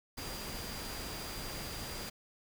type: tone in noise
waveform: sine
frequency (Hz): 4781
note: D8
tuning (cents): +30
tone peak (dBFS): -48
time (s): 0.17-2.1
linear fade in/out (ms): 10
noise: pink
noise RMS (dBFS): -42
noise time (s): 0.17-2.1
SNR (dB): -9
effects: none